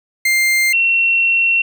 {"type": "tone pair in turn", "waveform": ["40% pulse", "sine"], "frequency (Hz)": [2100, 2721], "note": ["C7", "F7"], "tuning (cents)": [6, -46], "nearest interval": "major third", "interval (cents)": 448, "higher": "second", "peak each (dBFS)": -11, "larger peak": "neither", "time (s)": [[0.25, 0.73], [0.73, 1.62]], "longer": "second", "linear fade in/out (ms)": 5, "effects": []}